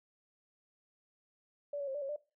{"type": "tone with pitch steps", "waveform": "sine", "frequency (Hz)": [577, 564, 535, 584, 546, 592], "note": ["D5", "C#5", "C5", "D5", "C#5", "D5"], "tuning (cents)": [-31, 30, 38, -10, -26, 14], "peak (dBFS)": -35, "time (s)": [1.73, 2.162], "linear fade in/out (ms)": 5, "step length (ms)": 72, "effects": ["noise-tail reverb RT60 0.3 s tail -19 dB re dry"]}